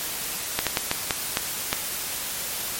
slowing click train, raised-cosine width 0.2 ms, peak -3 dBFS, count 7, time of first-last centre 0.59-1.729 s, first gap 77 ms, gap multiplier 1.36, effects white hiss -30 dBFS RMS until 2.79 s + MP3 64 kbps

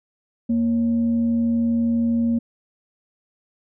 sine tone with frequency modulation, 233.1 Hz, A#3, in tune, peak -17 dBFS, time 0.49-2.39 s, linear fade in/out 10 ms, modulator 319 Hz, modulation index 0.21, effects none

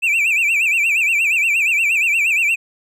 triangle tone with vibrato, 2517 Hz, D#7, 19 cents sharp, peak -12 dBFS, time 0.02-2.56 s, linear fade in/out 20 ms, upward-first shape sine, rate 8.5 Hz, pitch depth 160 cents each way, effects none

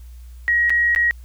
sine tone with dropouts, 1897 Hz, A#6, 30 cents sharp, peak -14 dBFS, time 0.48-1.11 s, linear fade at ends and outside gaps 0 ms, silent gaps 0.696-0.703 / 0.949-0.961 s, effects added 60 Hz sine -36 dBFS peak until 1.24 s + white hiss -57 dBFS RMS until 1.24 s

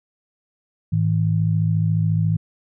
sine tone pair together, 106.19 / 160.4 Hz, G#2 / E3, +39 / -47 cents, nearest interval perfect fifth, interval 714 cents, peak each -19 dBFS, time 0.92-2.37 s, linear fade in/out 10 ms, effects none

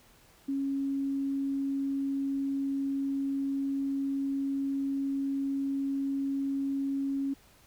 sine tone, 274.9 Hz, C#4, 14 cents flat, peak -28 dBFS, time 0.48-7.34 s, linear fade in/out 10 ms, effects pink hiss -60 dBFS RMS until 7.66 s

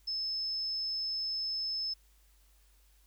sine tone, 5230 Hz, E8, 15 cents flat, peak -32 dBFS, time 0.07-1.94 s, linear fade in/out 10 ms, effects added 50 Hz sine -62 dBFS peak until 3.06 s + white hiss -69 dBFS RMS until 3.06 s

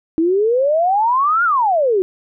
sine exponential two-way sweep, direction up then down, 314.8 to 1450 to 358.3 Hz, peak -12 dBFS, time 0.18-2.02 s, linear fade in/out 0 ms, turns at 1.44 s, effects none

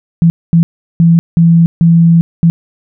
sine tone bursts at uneven times, 167.4 Hz, E3, 27 cents sharp, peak -3 dBFS, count 6, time 0.22-0.3 / 0.53-0.63 / 1-1.19 / 1.37-1.66 / 1.81-2.21 / 2.43-2.5 s, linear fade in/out 0 ms, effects none

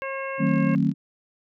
harmonic tone, 540 Hz, C#5, 45 cents flat, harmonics 1 / 2 / 3 / 4 / 5, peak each -31 / -34 / -36 / -37 / -38 dBFS, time 0.02-0.75 s, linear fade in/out 0 ms
sine chord, D# diminished seventh, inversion none, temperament just, 155.56 / 186.68 / 224 / 268.8 Hz, D#3 / F#3 / A3 / C4, 0 / +16 / +31 / +47 cents, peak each -24 dBFS, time 0.38-0.94 s, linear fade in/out 50 ms
click train, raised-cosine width 0.2 ms, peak -33 dBFS, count 21, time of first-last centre 0.47-0.915 s, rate 44.9 Hz
effects none

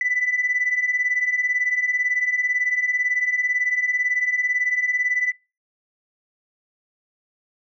sine beating tone pair, 1975.5 / 1993.5 Hz, B6 / B6, 0 / +16 cents, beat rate 18 Hz, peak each -24 / -20 dBFS, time 0.01-5.32 s, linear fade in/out 2 ms, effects noise-tail reverb RT60 0.3 s tail -25 dB re dry + tanh soft clip ceiling -13 dBFS

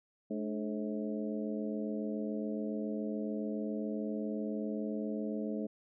harmonic tone with a mistuned harmonic, 107 Hz, A2, 48 cents flat, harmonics 2 / 3 / 4 / 5 / 6, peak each -36 / -40 / -42 / -44 / -46 dBFS, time 0.3-5.67 s, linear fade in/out 10 ms, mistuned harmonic 3, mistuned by -110 cents, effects none

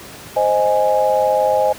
sine chord, Ab major, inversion first, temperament equal, 523.3 / 622.3 / 830.6 Hz, C5 / Eb5 / Ab5, 0 / 0 / 0 cents, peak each -17 dBFS, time 0.36-1.73 s, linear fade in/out 10 ms, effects pink hiss -36 dBFS RMS until 1.78 s + high-pass 80 Hz 12 dB/octave

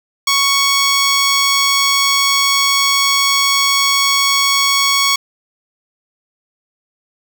10% pulse tone, 1112 Hz, C#6, 5 cents sharp, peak -3 dBFS, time 0.27-5.16 s, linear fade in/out 5 ms, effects none

